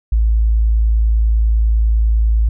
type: tone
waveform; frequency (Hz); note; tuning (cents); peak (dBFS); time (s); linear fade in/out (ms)
sine; 55; A1; 0; -10; 0.12-2.49; 5
effects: none